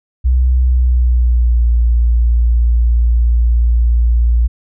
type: tone with pitch glide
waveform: sine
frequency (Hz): 63 to 58.44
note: B1 to A#1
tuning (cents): +35 to +5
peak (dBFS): -8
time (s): 0.24-4.48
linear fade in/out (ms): 20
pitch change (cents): -130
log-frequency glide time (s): 0.62-1.67
effects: none